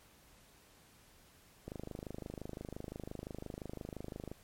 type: click train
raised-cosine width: 2 ms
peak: -29 dBFS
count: 69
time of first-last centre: 1.68-4.316 s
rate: 25.8 Hz
effects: pink hiss -63 dBFS RMS until 4.43 s + MP3 64 kbps